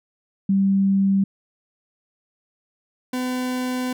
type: tone pair in turn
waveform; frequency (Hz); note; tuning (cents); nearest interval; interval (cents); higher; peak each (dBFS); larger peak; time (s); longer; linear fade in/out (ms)
sine / 40% pulse; 195.3 / 252.7; G3 / B3; -6 / +40; major third; 446; second; -15 / -22; first; 0.49-1.24 / 3.13-3.93; second; 5
effects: none